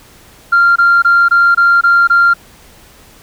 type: tone bursts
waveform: sine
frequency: 1389 Hz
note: F6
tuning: 10 cents flat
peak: -4 dBFS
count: 7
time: 0.52-2.338 s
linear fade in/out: 10 ms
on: 240 ms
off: 23 ms
effects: tanh soft clip ceiling -2 dBFS + pink hiss -42 dBFS RMS until 3.22 s